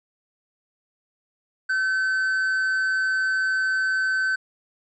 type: tone with amplitude modulation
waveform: triangle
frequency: 1531 Hz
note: G6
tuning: 41 cents flat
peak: -17 dBFS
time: 1.69-4.36 s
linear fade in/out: 10 ms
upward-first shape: sine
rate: 180 Hz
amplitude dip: 35%
effects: resampled to 22050 Hz